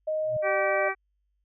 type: tone with pitch glide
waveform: sine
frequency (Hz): 622.3 to 602.1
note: D#5 to D5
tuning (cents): 0 to +43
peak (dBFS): -25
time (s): 0.07-0.89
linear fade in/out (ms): 10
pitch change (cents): -57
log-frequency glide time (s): 0.3-0.58
type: tone with exponential growth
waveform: sine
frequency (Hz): 123.47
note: B2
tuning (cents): 0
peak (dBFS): -33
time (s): 0.21-0.37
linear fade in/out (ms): 5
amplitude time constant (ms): 34
type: harmonic tone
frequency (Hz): 385.6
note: G4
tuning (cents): -28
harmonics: 1 / 2 / 3 / 4 / 5 / 6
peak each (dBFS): -32 / -32 / -32 / -32 / -32 / -32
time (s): 0.42-0.95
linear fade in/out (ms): 50
effects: added 50 Hz sine -70 dBFS peak until 1.44 s